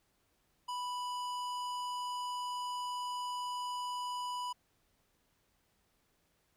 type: tone with hard clipping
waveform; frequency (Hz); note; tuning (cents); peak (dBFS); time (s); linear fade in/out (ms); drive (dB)
sine; 987.8; B5; 0; -38; 0.68-4.53; 10; 15
effects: pink hiss -75 dBFS RMS until 6.56 s